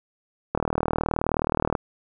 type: click train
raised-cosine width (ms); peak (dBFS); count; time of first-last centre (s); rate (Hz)
1; -8; 48; 0.55-1.752; 39.1
effects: none